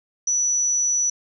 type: tone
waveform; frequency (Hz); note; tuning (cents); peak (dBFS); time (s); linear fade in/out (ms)
sine; 5920; F#8; 0; -18; 0.27-1.1; 5
effects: none